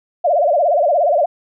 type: tone with vibrato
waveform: sine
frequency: 636 Hz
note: D#5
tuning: 38 cents sharp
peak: -11 dBFS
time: 0.24-1.26 s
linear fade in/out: 10 ms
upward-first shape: sine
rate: 17 Hz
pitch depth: 210 cents each way
effects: none